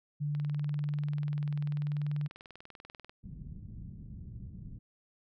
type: tone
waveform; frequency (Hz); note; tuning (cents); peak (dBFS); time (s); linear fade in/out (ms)
sine; 146.83; D3; 0; -30; 0.2-2.28; 20
type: click train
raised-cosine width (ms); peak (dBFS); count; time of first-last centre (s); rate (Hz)
0.3; -33; 57; 0.35-3.095; 20.4
type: low-pass noise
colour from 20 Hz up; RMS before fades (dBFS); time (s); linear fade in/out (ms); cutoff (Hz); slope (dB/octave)
white; -45; 3.23-4.79; 10; 170; 24
effects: none